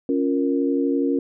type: chord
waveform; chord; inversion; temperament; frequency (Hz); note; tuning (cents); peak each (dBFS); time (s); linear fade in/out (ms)
sine; Bb minor; first; equal; 277.2 / 349.2 / 466.2; Db4 / F4 / Bb4; 0 / 0 / 0; -20 / -25 / -25; 0.09-1.19; 2
effects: none